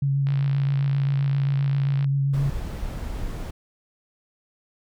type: tone with vibrato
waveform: sine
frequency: 138.59 Hz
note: C#3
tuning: in tune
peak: -19 dBFS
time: 0.02-2.5 s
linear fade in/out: 5 ms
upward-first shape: sine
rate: 7.6 Hz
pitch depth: 17 cents each way
type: click train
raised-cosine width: 0.3 ms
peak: -23 dBFS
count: 103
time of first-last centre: 0.27-2.044 s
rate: 57.5 Hz
type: noise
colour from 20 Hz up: brown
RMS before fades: -30 dBFS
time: 2.33-3.51 s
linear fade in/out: 10 ms
effects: none